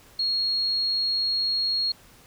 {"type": "tone", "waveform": "sine", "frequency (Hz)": 4296, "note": "C8", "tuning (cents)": 45, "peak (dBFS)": -22, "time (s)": [0.19, 1.92], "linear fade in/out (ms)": 5, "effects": ["pink hiss -53 dBFS RMS until 2.26 s"]}